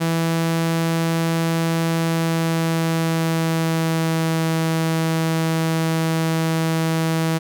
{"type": "tone with pitch glide", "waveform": "sawtooth", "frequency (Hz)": [164.81, 162.17], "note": ["E3", "E3"], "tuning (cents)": [0, -28], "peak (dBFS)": -14, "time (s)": [0, 7.39], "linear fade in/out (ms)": 20, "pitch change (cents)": -28, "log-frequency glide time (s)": [1.9, 4.44], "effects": []}